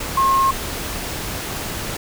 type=tone in noise; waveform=sine; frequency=1074 Hz; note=C6; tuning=45 cents sharp; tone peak=-13 dBFS; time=0.17-0.51 s; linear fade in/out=5 ms; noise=pink; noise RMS=-27 dBFS; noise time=0-1.97 s; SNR=+11 dB; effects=none